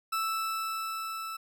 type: tone with level ramp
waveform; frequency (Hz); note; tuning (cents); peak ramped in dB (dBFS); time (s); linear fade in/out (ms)
40% pulse; 1318.5; E6; 0; -27 to -35; 0.12-1.37; 10
effects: none